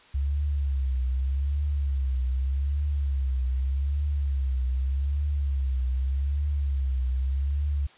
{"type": "tone with vibrato", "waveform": "sine", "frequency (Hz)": 68, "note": "C#2", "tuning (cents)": -33, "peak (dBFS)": -23, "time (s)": [0.14, 7.87], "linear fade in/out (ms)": 10, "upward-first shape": "triangle", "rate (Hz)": 0.83, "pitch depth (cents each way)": 130, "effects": ["white hiss -54 dBFS RMS until 7.97 s", "resampled to 8000 Hz"]}